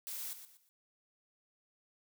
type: noise with echo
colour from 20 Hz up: blue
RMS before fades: -42 dBFS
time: 0.07-0.33 s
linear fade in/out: 0 ms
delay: 120 ms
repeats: 3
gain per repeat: -10 dB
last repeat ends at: 0.69 s
effects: none